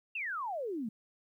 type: exponential sweep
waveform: sine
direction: down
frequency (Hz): 2794 to 205.9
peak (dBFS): -34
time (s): 0.15-0.89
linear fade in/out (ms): 5
effects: 12-bit